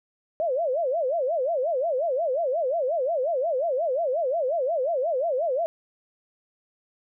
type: tone with vibrato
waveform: sine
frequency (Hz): 587.3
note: D5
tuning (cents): 0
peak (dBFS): -22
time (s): 0.4-5.66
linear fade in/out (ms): 0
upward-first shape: sine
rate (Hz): 5.6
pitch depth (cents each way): 280
effects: none